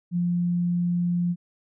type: tone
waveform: sine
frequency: 174.9 Hz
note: F3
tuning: 3 cents sharp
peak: -21 dBFS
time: 0.11-1.36 s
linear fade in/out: 50 ms
effects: none